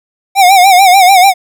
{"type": "tone with vibrato", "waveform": "square", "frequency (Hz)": 753, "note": "F#5", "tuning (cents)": 30, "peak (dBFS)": -3, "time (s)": [0.35, 1.34], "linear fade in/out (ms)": 50, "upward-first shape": "sine", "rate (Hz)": 6.8, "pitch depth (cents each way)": 100, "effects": []}